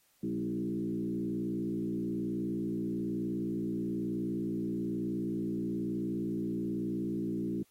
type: tone with frequency modulation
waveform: sine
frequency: 260 Hz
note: C4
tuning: 11 cents flat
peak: -31 dBFS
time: 0.23-7.63 s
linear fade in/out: 5 ms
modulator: 58.9 Hz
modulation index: 1.7
effects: white hiss -69 dBFS RMS until 7.7 s + AAC 48 kbps